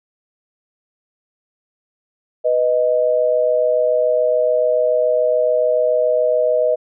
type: tone pair together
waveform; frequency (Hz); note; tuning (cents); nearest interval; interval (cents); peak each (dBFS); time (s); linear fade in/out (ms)
sine; 495.3 / 622.3; B4 / D#5; +5 / 0; major third; 395; -17 / -15; 2.44-6.76; 20
effects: none